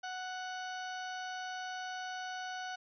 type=harmonic tone; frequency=740 Hz; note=F#5; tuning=in tune; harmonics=1 / 2 / 3 / 4 / 5 / 6 / 7 / 8; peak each=-41 / -43 / -56 / -50 / -56 / -54 / -62 / -54 dBFS; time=0.03-2.76 s; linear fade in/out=10 ms; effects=none